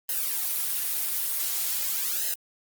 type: noise with flanger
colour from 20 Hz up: blue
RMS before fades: -28 dBFS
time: 0.09-2.34 s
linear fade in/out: 2 ms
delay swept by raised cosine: 0.86 to 6.06 ms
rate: 0.46 Hz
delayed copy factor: -1
effects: Opus 32 kbps